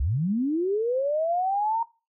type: linear sweep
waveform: sine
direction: up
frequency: 54.7 to 932.3 Hz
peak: -22 dBFS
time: 0-1.83 s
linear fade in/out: 5 ms
effects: noise-tail reverb RT60 0.3 s tail -20 dB re dry